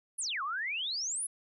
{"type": "exponential two-way sweep", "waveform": "sine", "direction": "down then up", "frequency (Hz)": [11000, 1061, 11000], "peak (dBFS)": -32, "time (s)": [0.18, 1.27], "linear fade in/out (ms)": 10, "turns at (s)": 0.43, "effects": []}